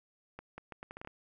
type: accelerating click train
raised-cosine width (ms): 0.5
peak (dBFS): -29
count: 9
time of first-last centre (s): 0.39-1.074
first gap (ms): 190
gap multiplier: 0.75
effects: none